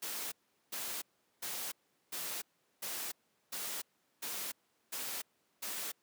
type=noise bursts; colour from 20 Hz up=white; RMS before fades=-40 dBFS; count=9; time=0.02-5.92 s; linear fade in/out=10 ms; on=300 ms; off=400 ms; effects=pink hiss -75 dBFS RMS until 6.02 s + high-pass 200 Hz 12 dB/octave